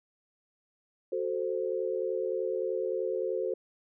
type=chord; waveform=sine; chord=F# diminished; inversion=none; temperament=equal; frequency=370 / 440 / 523.3 Hz; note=F#4 / A4 / C5; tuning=0 / 0 / 0 cents; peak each=-33 dBFS; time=1.12-3.54 s; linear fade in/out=5 ms; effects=none